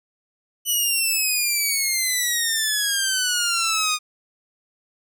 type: exponential sweep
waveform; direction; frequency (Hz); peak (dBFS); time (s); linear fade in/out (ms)
10% pulse; down; 2982 to 1224; -11; 0.65-3.99; 50
effects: none